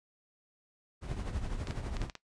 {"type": "noise with tremolo", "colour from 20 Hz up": "brown", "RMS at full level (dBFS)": -34, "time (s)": [1.01, 2.11], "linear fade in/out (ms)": 50, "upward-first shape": "triangle", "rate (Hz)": 12, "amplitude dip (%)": 65}
{"type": "clicks", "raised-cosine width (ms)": 0.2, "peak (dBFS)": -24, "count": 6, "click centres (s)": [1.672, 1.709, 1.968, 2.017, 2.098, 2.153]}
{"effects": ["noise-tail reverb RT60 0.1 s tail -18 dB re dry", "resampled to 22050 Hz"]}